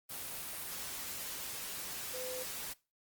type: tone in noise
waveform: sine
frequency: 508 Hz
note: B4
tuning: 49 cents sharp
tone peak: -41 dBFS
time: 2.13-2.44 s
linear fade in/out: 20 ms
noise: white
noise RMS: -42 dBFS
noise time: 0.09-2.74 s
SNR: -2 dB
effects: noise-tail reverb RT60 0.3 s tail -22 dB re dry + Opus 24 kbps